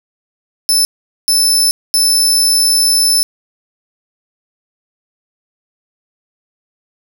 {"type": "tone bursts at uneven times", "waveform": "25% pulse", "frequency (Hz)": 5274, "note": "E8", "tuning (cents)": 0, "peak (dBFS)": -4, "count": 3, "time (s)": [[0.69, 0.85], [1.28, 1.71], [1.94, 3.23]], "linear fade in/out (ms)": 0, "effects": []}